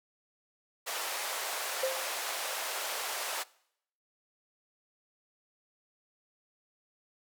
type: band-pass noise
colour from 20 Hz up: pink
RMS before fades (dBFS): -36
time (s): 0.86-3.44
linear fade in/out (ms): 20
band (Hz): 550 to 16000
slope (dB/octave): 24
type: tone with exponential decay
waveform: sine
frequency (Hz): 527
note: C5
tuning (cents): +12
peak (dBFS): -25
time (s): 1.83-2.11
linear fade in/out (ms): 5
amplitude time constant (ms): 60
effects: noise-tail reverb RT60 0.7 s tail -22 dB re dry